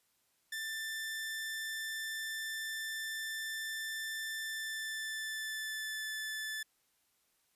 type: tone with pitch glide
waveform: sawtooth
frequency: 1774 to 1747.6 Hz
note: A6 to A6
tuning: +14 to -12 cents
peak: -34 dBFS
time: 0.52-6.63 s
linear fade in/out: 5 ms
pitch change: -26 cents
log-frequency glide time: 4.38-6.07 s
effects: white hiss -75 dBFS RMS until 7.55 s + resampled to 32000 Hz